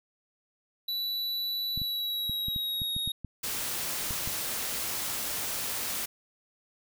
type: tone with pitch glide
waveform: square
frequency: 3951 to 3755 Hz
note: B7 to A#7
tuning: 0 to +12 cents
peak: -30 dBFS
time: 0.88-3.12 s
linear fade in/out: 5 ms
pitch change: -88 cents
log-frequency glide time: 1.74-2.94 s
type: clicks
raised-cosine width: 5 ms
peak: -25 dBFS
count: 11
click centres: 1.776 / 1.817 / 2.296 / 2.484 / 2.562 / 2.818 / 2.965 / 3.076 / 3.247 / 4.108 / 4.275 s
type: noise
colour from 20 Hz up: white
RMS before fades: -33 dBFS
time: 3.43-6.06 s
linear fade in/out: 10 ms
effects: none